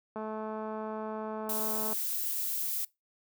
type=click train; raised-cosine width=1 ms; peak=-25 dBFS; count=385; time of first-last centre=0.16-1.93 s; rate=217 Hz
type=noise; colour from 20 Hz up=violet; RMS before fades=-33 dBFS; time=1.49-2.85 s; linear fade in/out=5 ms
effects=noise-tail reverb RT60 0.2 s tail -22 dB re dry + high-pass 150 Hz 12 dB/octave